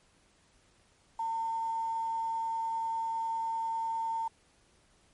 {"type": "tone with quantisation", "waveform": "sine", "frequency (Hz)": 905, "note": "A5", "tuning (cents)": 48, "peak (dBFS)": -30, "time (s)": [1.19, 4.28], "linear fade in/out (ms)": 5, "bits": 9, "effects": ["pink hiss -66 dBFS RMS until 5.13 s", "MP3 48 kbps"]}